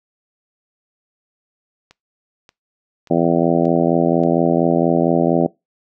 click train, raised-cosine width 0.2 ms, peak -26 dBFS, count 5, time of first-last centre 1.91-4.236 s, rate 1.72 Hz
harmonic tone, 84.3 Hz, E2, 39 cents sharp, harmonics 2 / 3 / 4 / 5 / 6 / 7 / 8 / 9, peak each -20 / -19 / -19 / -22 / -24 / -21 / -23 / -26 dBFS, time 3.1-5.47 s, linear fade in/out 10 ms
effects noise-tail reverb RT60 0.2 s tail -22 dB re dry

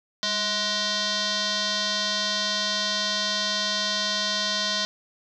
sine tone with frequency modulation, 201.9 Hz, G#3, 49 cents flat, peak -23 dBFS, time 0.23-4.85 s, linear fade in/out 0 ms, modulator 840 Hz, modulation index 6.1, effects none

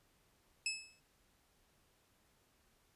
20% pulse tone with exponential decay, 2600 Hz, E7, 24 cents flat, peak -28 dBFS, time 0.66-1 s, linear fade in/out 2 ms, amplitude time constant 72 ms, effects pink hiss -73 dBFS RMS until 2.95 s + resampled to 32000 Hz

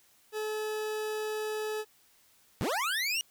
40% pulse tone, 429.6 Hz, A4, 41 cents flat, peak -31 dBFS, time 0.32-1.85 s, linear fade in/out 50 ms
25% pulse linear sweep, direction up, 77.5 to 2922 Hz, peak -25 dBFS, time 2.61-3.21 s, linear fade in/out 0 ms
effects white hiss -64 dBFS RMS until 3.3 s

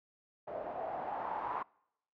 blue noise with low-pass filter sweep, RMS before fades -39 dBFS, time 0.47-1.63 s, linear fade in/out 10 ms, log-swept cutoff 600 to 1000 Hz, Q 4.9, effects noise-tail reverb RT60 0.8 s tail -26 dB re dry + low-pass 2000 Hz 12 dB/octave

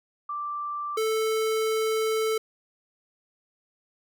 sine / square tone pair in turn, 1174.7 / 440 Hz, D6 / A4, 0 / 0 cents, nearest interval octave + perfect fourth, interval 1700 cents, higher first, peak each -29 / -24 dBFS, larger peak second, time 0.29-0.97 / 0.97-2.38 s, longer second, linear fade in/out 5 ms, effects none

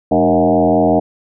sine tone with frequency modulation, 466.2 Hz, A#4, in tune, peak -9 dBFS, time 0.11-1 s, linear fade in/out 10 ms, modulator 85.1 Hz, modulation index 3.4, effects none

